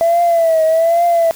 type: tone with vibrato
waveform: sine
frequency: 663 Hz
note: E5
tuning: 10 cents sharp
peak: -8 dBFS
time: 0.01-1.31 s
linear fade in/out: 0 ms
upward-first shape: triangle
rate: 1.2 Hz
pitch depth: 83 cents each way
effects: tanh soft clip ceiling -6 dBFS + white hiss -36 dBFS RMS until 1.35 s